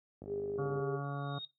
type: click train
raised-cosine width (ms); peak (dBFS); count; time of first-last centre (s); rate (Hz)
2; -33; 30; 0.22-0.798; 50.2
type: tone with tremolo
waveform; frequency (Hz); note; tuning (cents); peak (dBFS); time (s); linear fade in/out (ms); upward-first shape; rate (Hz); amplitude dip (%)
sine; 405.7; G#4; -41; -34; 0.26-1; 50; sine; 18; 30
type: harmonic tone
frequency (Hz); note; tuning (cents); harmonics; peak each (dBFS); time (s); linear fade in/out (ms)
141.5; C#3; +36; 1 / 2 / 3 / 4 / 5 / 6 / 8 / 9 / 10; -36 / -46 / -48 / -49 / -46 / -55 / -45 / -55 / -50; 0.58-1.39; 10
type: tone with exponential growth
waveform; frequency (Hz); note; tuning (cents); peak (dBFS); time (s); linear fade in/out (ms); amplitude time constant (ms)
sine; 3726; A#7; -2; -37; 1.04-1.45; 2; 87
effects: noise-tail reverb RT60 0.2 s tail -19 dB re dry + high-pass 80 Hz 12 dB/octave